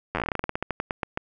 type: slowing click train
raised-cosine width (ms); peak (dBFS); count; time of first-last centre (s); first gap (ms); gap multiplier
0.5; -11; 21; 0.15-1.174; 10; 1.15
effects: none